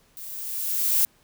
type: noise with level ramp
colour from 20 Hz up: violet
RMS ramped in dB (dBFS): -39 to -19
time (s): 0.17-1.05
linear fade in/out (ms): 0
effects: pink hiss -61 dBFS RMS until 1.23 s